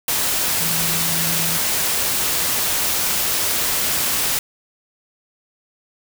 sine tone in noise, 164.81 Hz, E3, in tune, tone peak -28 dBFS, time 0.6-1.58 s, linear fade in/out 2 ms, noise white, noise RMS -20 dBFS, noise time 0.08-4.39 s, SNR -11 dB, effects none

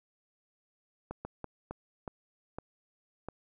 slowing click train, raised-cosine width 1 ms, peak -24 dBFS, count 7, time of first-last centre 1.11-3.286 s, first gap 140 ms, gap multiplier 1.38, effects none

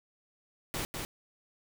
pink noise with echo, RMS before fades -35 dBFS, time 0.74-0.85 s, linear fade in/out 0 ms, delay 200 ms, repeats 1, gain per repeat -3 dB, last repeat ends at 1.05 s, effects none

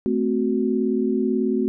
sine chord, F# diminished, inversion first, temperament equal with one note detuned, 220 / 258.3 / 370 Hz, A3 / C4 / F#4, 0 / -22 / 0 cents, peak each -23 dBFS, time 0.06-1.68 s, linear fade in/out 0 ms, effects none

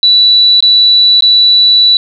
sine tone with dropouts, 3951 Hz, B7, in tune, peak -3 dBFS, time 0.03-1.97 s, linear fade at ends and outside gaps 1 ms, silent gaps 0.605-0.625 / 1.207-1.223 s, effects none

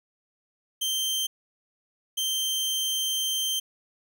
sawtooth tone bursts at uneven times, 3136 Hz, G7, in tune, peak -22 dBFS, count 2, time 0.81-1.27 / 2.17-3.6 s, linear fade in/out 10 ms, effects none

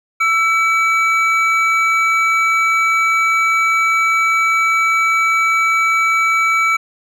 triangle tone pair together, 1330 / 2285 Hz, E6 / D7, +15 / -48 cents, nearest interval major sixth, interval 937 cents, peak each -13 dBFS, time 0.2-6.77 s, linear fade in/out 10 ms, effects none

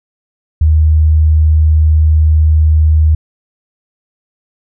sine tone, 77.78 Hz, D#2, in tune, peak -5 dBFS, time 0.61-3.15 s, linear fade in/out 5 ms, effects none

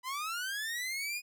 sawtooth linear sweep, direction up, 986 to 2489 Hz, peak -31 dBFS, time 0.03-1.22 s, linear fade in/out 50 ms, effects none

